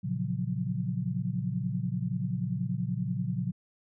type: chord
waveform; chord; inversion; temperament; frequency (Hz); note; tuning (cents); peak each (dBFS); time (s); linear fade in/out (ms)
sine; Gb major seventh; first; equal; 116.54 / 138.59 / 174.61 / 185; Bb2 / Db3 / F3 / Gb3; 0 / 0 / 0 / 0; -34; 0.03-3.52; 20
effects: none